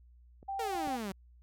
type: clicks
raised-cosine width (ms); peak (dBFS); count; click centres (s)
2; -40 / -41 / -31; 3; 0.429 / 0.753 / 0.874
type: tone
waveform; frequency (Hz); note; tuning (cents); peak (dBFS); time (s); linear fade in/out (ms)
sine; 784; G5; 0; -34; 0.48-0.97; 10
type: exponential sweep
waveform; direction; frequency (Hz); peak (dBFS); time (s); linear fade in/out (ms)
sawtooth; down; 479.4 to 185; -32; 0.59-1.12; 5
effects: added 60 Hz sine -56 dBFS peak until 1.42 s